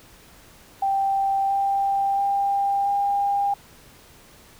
sine tone with pitch steps, 784 / 790.4 / 796.8 / 803.3 Hz, G5 / G5 / G5 / G5, 0 / +14 / +28 / +42 cents, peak -19 dBFS, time 0.82-3.54 s, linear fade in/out 5 ms, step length 680 ms, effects pink hiss -50 dBFS RMS until 4.59 s

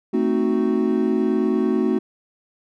triangle chord, A diminished seventh, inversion none, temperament equal with one note detuned, 221.8 / 261.6 / 311.1 / 370 Hz, A3 / C4 / Eb4 / Gb4, +14 / 0 / 0 / 0 cents, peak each -20 / -21 / -23 / -20 dBFS, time 0.13-1.99 s, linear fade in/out 10 ms, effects none

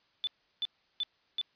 sine tone bursts, 3503 Hz, A7, 8 cents flat, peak -29 dBFS, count 4, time 0.24-1.414 s, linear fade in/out 0 ms, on 31 ms, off 350 ms, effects white hiss -70 dBFS RMS until 1.55 s + resampled to 11025 Hz

